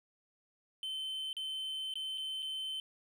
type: tone with dropouts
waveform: triangle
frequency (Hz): 3076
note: G7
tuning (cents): -33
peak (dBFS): -35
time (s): 0.83-2.8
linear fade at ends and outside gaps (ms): 1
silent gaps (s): 1.33-1.367 / 1.939-1.955 / 2.176-2.18 / 2.423-2.427
effects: none